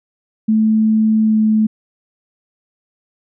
sine tone with pitch glide, 218.4 to 216.9 Hz, A3 to A3, -13 to -25 cents, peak -10 dBFS, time 0.48-1.67 s, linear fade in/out 10 ms, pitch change -12 cents, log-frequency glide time 1.23-1.37 s, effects none

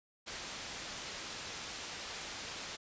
white low-pass noise, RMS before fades -44 dBFS, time 0.26-2.77 s, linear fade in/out 20 ms, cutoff 6200 Hz, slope 12 dB/octave, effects resampled to 16000 Hz

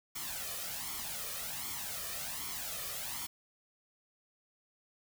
white noise with flanger, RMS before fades -40 dBFS, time 0.15-3.27 s, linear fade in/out 10 ms, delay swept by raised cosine 0.91 to 1.68 ms, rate 1.3 Hz, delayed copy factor +0.7, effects none

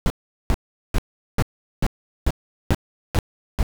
brown noise bursts, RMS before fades -17 dBFS, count 9, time 0.06-3.629 s, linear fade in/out 0 ms, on 41 ms, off 400 ms, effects none

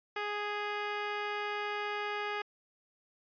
10% pulse tone, 414.7 Hz, G#4, 3 cents flat, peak -25 dBFS, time 0.16-2.42 s, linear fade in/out 5 ms, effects resampled to 11025 Hz

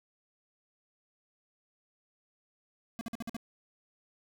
square tone bursts, 230 Hz, A#3, 23 cents flat, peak -36 dBFS, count 6, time 2.99-3.366 s, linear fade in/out 0 ms, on 21 ms, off 50 ms, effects none

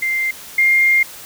sine tone pair in turn, 2093 / 2117 Hz, C7 / C7, 0 / +20 cents, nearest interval unison, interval 20 cents, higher second, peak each -16 / -10 dBFS, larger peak second, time 0.02-0.31 / 0.58-1.03 s, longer second, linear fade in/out 5 ms, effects white hiss -36 dBFS RMS until 1.25 s

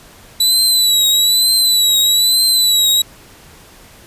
sawtooth tone with vibrato, 3951 Hz, B7, in tune, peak -7 dBFS, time 0.4-3.02 s, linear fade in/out 5 ms, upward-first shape triangle, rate 1.1 Hz, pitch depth 76 cents each way, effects pink hiss -42 dBFS RMS until 4.06 s + resampled to 32000 Hz

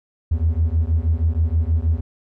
triangle beating tone pair, 77.78 / 84.08 Hz, D#2 / E2, 0 / +35 cents, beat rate 6.3 Hz, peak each -16 dBFS, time 0.31-2.01 s, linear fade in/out 10 ms, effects tanh soft clip ceiling -10 dBFS

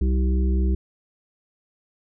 harmonic tone, 64.2 Hz, C2, 32 cents flat, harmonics 1 / 3 / 5 / 6, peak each -18 / -28 / -32 / -34 dBFS, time 0.01-0.75 s, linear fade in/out 5 ms, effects none

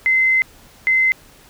sine tone pair in turn, 2061 / 2061 Hz, C7 / C7, -27 / -27 cents, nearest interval unison, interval 0 cents, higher neither, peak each -12 dBFS, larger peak neither, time 0.06-0.42 / 0.87-1.12 s, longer first, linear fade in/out 0 ms, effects pink hiss -47 dBFS RMS until 1.49 s

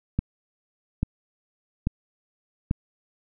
click train, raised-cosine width 5 ms, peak -10 dBFS, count 4, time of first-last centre 0.19-2.711 s, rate 1.19 Hz, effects none

